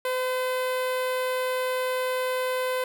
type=tone with notch filter; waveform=sawtooth; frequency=510 Hz; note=C5; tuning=44 cents flat; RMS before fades=-27 dBFS; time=0.05-2.84 s; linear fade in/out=2 ms; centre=6100 Hz; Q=1.2; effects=none